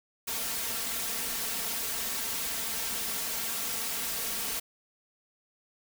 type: noise with comb filter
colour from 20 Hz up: white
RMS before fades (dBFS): -33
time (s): 0.27-4.6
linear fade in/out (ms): 10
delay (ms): 4.4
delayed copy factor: +0.65
effects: none